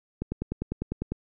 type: click train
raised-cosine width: 3 ms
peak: -16 dBFS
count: 10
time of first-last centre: 0.22-1.12 s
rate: 10 Hz
effects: none